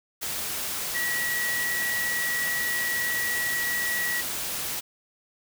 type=tone in noise; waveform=sine; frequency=1929 Hz; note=B6; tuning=41 cents flat; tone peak=-26 dBFS; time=0.94-4.22 s; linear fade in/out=20 ms; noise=white; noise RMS=-31 dBFS; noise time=0.21-4.81 s; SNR=+2 dB; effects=none